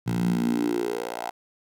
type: tone with high-pass filter sweep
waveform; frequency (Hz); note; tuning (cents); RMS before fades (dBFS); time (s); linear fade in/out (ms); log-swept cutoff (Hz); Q
10% pulse; 58.5; A#1; +7; -26; 0.06-1.31; 20; 130 to 740; 5.6
effects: none